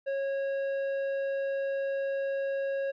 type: tone with tanh clipping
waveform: sine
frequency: 548 Hz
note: C#5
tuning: 20 cents flat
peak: -30 dBFS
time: 0.06-2.92 s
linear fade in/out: 20 ms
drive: 9 dB
effects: none